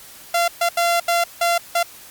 sawtooth tone bursts at uneven times, 687 Hz, F5, 29 cents flat, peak -12 dBFS, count 6, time 0.34-0.48 / 0.61-0.69 / 0.77-1 / 1.08-1.24 / 1.41-1.58 / 1.75-1.83 s, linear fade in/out 5 ms, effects white hiss -42 dBFS RMS until 2.1 s + Opus 48 kbps

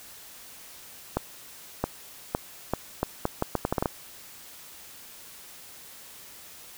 accelerating click train, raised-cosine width 1 ms, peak -10 dBFS, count 13, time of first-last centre 1.17-3.858 s, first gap 670 ms, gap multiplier 0.76, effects white hiss -47 dBFS RMS until 6.77 s

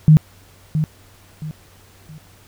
sine tone with echo, 154.7 Hz, D#3, 10 cents flat, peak -5 dBFS, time 0.08-0.17 s, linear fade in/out 0 ms, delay 670 ms, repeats 3, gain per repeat -10 dB, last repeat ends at 2.18 s, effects added 95 Hz sine -50 dBFS peak until 2.47 s + pink hiss -50 dBFS RMS until 2.47 s

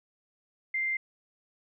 sine tone, 2093 Hz, C7, in tune, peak -27 dBFS, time 0.74-0.97 s, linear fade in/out 5 ms, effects none

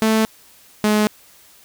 sawtooth tone pair in turn, 220 / 211.8 Hz, A3 / G#3, 0 / +34 cents, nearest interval minor second, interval 66 cents, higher first, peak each -10 dBFS, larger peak neither, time 0.02-0.25 / 0.84-1.07 s, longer neither, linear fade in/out 0 ms, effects white hiss -49 dBFS RMS until 1.64 s

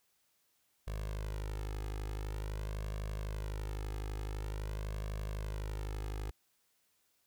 sawtooth tone with flanger, 51.91 Hz, G#1, in tune, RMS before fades -39 dBFS, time 0.87-6.31 s, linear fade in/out 5 ms, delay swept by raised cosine 1.8 to 2.4 ms, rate 0.47 Hz, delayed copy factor +0.85, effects white hiss -75 dBFS RMS until 7.26 s

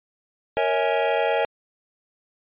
square chord, A# half-diminished seventh, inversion none, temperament equal with one note detuned, 466.2 / 554.4 / 645.7 / 830.6 Hz, A#4 / C#5 / E5 / G#5, 0 / 0 / -36 / 0 cents, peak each -26 dBFS, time 0.57-1.45 s, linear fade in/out 0 ms, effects resampled to 8000 Hz

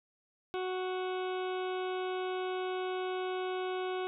harmonic tone, 370 Hz, F#4, in tune, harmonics 1 / 2 / 3 / 4 / 6 / 7 / 8 / 9 / 10, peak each -34 / -40 / -44 / -46 / -50 / -51 / -52 / -53 / -54 dBFS, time 0.54-4.07 s, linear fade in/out 0 ms, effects none

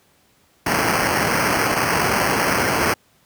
white noise with sample-and-hold, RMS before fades -19 dBFS, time 0.66-2.94 s, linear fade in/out 5 ms, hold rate 3675 Hz, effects pink hiss -58 dBFS RMS until 3.25 s + high-pass 80 Hz 12 dB/octave

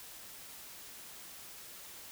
silence, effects white hiss -50 dBFS RMS until 2.11 s

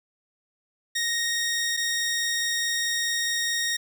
15% pulse tone pair in turn, 1864.7 / 1864.7 Hz, A#6 / A#6, 0 / 0 cents, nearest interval unison, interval 0 cents, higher neither, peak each -18 dBFS, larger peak neither, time 0.95-1.77 / 1.77-3.77 s, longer second, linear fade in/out 10 ms, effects none

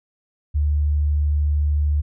sine tone, 73.9 Hz, D2, 11 cents sharp, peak -16 dBFS, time 0.54-2.02 s, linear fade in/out 20 ms, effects none

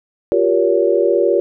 sine chord, G half-diminished seventh, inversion third, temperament just, 352.8 / 392 / 470.4 / 564.5 Hz, F4 / G4 / Bb4 / Db5, +18 / 0 / +16 / +31 cents, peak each -17 dBFS, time 0.32-1.4 s, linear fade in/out 0 ms, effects none

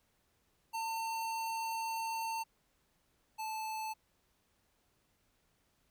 square tone pair in turn, 902 / 874.8 Hz, A5 / A5, +43 / -10 cents, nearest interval minor second, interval 53 cents, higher first, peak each -36 / -38 dBFS, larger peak first, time 0.73-2.44 / 3.38-3.94 s, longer first, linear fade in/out 20 ms, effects pink hiss -75 dBFS RMS until 5.9 s

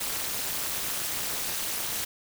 white noise with amplitude modulation, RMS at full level -27 dBFS, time 0-2.05 s, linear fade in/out 10 ms, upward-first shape sine, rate 230 Hz, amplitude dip 100%, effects none

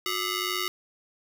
10% pulse ring-modulated tone, 830.6 Hz, G#5, in tune, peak -16 dBFS, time 0.06-0.68 s, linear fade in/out 0 ms, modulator 466 Hz, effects none

